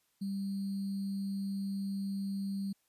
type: tone with sample-and-hold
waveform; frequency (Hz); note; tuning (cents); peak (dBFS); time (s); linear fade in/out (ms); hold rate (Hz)
sine; 196.5; G3; +4; -33; 0.21-2.73; 10; 4410
effects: white hiss -75 dBFS RMS until 2.88 s + resampled to 32000 Hz